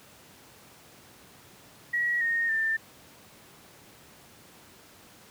sine tone with pitch steps, 1916 / 1850.7 / 1787.7 Hz, A#6 / A#6 / A6, +47 / -13 / +27 cents, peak -24 dBFS, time 1.93-2.77 s, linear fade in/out 10 ms, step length 280 ms, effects pink hiss -53 dBFS RMS until 5.3 s + high-pass 100 Hz 12 dB/octave

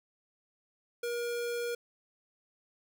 square tone, 476 Hz, A#4, 36 cents sharp, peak -33 dBFS, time 1.03-1.75 s, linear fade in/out 5 ms, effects none

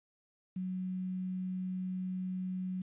sine tone with quantisation, 185 Hz, F#3, in tune, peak -34 dBFS, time 0.56-2.82 s, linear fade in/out 5 ms, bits 10, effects resampled to 8000 Hz

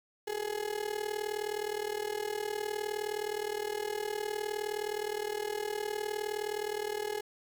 35% pulse tone with amplitude modulation, 420.2 Hz, G#4, 20 cents sharp, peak -28 dBFS, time 0.27-7.21 s, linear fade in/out 10 ms, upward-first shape sine, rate 39.4 Hz, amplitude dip 85%, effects 9-bit

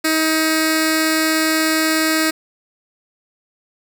10% pulse tone with notch filter, 316.6 Hz, D#4, 30 cents sharp, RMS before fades -17 dBFS, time 0.04-2.31 s, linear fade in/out 10 ms, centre 860 Hz, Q 0.74, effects none

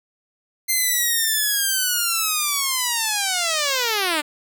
5% pulse linear sweep, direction down, 2093 to 287.6 Hz, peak -8 dBFS, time 0.68-4.22 s, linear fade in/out 20 ms, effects none

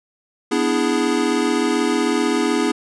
square chord, E dominant seventh, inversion second, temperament equal, 246.9 / 293.7 / 329.6 / 415.3 Hz, B3 / D4 / E4 / G#4, 0 / 0 / 0 / 0 cents, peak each -23 dBFS, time 0.51-2.72 s, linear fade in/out 10 ms, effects resampled to 22050 Hz

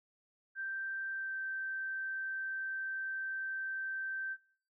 sine tone with pitch glide, 1568 to 1557.2 Hz, G6 to G6, 0 to -12 cents, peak -36 dBFS, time 0.55-4.37 s, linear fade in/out 50 ms, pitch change -12 cents, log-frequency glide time 1.14-1.35 s, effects noise-tail reverb RT60 0.5 s tail -22 dB re dry

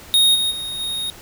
square tone with level steps, 3729 Hz, A#7, in tune, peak -12 / -18 / -26 / -23 dBFS, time 0.14-1.1 s, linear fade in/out 0 ms, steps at 0.34 / 0.5 / 0.79 s, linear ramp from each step 20 ms, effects pink hiss -41 dBFS RMS until 1.21 s

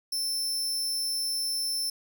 sawtooth tone, 5330 Hz, E8, 18 cents sharp, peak -25 dBFS, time 0.12-1.9 s, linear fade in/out 5 ms, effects none

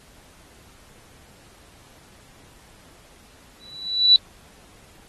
sine tone with exponential growth, 3951 Hz, B7, in tune, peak -7 dBFS, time 3.6-4.16 s, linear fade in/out 1 ms, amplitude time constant 120 ms, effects pink hiss -52 dBFS RMS until 5.08 s + AAC 32 kbps

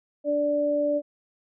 sine tone pair together, 292.7 / 585 Hz, D4 / D5, -6 / -7 cents, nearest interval octave, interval 1199 cents, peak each -28 / -22 dBFS, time 0.24-1.02 s, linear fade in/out 50 ms, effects none

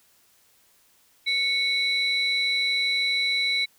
sine tone pair together, 2217 / 3950 Hz, C#7 / B7, 0 / 0 cents, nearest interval minor seventh, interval 1000 cents, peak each -23 dBFS, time 1.26-3.66 s, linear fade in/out 20 ms, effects tanh soft clip ceiling -16 dBFS + white hiss -61 dBFS RMS until 3.78 s

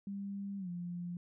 sine tone with pitch glide, 198.9 to 175.16 Hz, G3 to F3, +25 to +5 cents, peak -38 dBFS, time 0.07-1.17 s, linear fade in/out 2 ms, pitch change -220 cents, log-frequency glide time 0.58-0.69 s, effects none

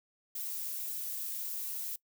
violet noise, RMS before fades -38 dBFS, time 0.35-1.96 s, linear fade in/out 5 ms, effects noise-tail reverb RT60 0.1 s tail -22 dB re dry

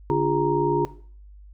sine tone cluster, 143.9 / 294.5 / 354.6 / 414.2 / 934 Hz, D3 / D4 / F4 / G#4 / A#5, -35 / +5 / +26 / -5 / +3 cents, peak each -26 / -28 / -23 / -25 / -25 dBFS, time 0.1-0.85 s, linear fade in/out 0 ms, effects noise-tail reverb RT60 0.5 s tail -17 dB re dry + added 50 Hz sine -43 dBFS peak until 1.53 s

